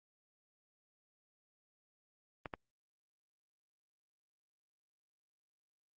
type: clicks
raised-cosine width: 0.5 ms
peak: -25 dBFS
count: 2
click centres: 2.458 / 2.538 s
effects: Opus 32 kbps